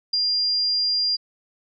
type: tone with ADSR envelope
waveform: sine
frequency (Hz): 4800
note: D8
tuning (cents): +37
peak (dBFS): -17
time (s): 0.13-1.17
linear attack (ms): 8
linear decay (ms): 13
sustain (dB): -2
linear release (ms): 21
effects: none